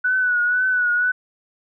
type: tone with vibrato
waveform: sine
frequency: 1480 Hz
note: F#6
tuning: in tune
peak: -16 dBFS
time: 0.04-1.12 s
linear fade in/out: 10 ms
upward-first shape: triangle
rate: 2 Hz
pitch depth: 53 cents each way
effects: none